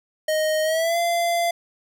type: tone with pitch glide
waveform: square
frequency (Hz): 622.3 to 686.5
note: D#5 to F5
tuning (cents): 0 to -30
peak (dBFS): -20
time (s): 0.28-1.51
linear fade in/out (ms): 5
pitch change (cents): +170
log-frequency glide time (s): 0.63-0.98
effects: none